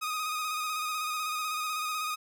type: tone with vibrato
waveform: sawtooth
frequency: 1246 Hz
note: D#6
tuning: 2 cents sharp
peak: -27 dBFS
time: 0.01-2.16 s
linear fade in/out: 20 ms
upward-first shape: square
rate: 16 Hz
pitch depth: 26 cents each way
effects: none